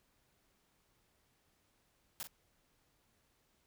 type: noise with echo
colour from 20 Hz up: white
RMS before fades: -42 dBFS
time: 2.2-2.23 s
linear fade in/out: 0 ms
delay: 41 ms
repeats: 1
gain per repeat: -8 dB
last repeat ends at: 2.271 s
effects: pink hiss -75 dBFS RMS until 3.66 s